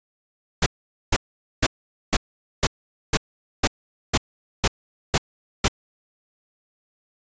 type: noise bursts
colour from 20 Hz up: pink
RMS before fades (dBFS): -18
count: 11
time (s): 0.62-5.682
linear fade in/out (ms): 5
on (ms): 42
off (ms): 460
effects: resampled to 16000 Hz